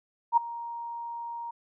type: tone with ADSR envelope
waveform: sine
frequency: 937 Hz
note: A#5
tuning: 9 cents sharp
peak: -15 dBFS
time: 0.32-1.51 s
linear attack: 51 ms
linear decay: 8 ms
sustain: -19 dB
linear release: 7 ms
effects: none